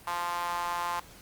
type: tone with high-pass filter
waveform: sawtooth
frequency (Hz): 173.9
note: F3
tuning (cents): -7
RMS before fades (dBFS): -32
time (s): 0.07-1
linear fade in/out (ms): 5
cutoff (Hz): 960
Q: 5.4
effects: pink hiss -52 dBFS RMS until 1.21 s + Opus 32 kbps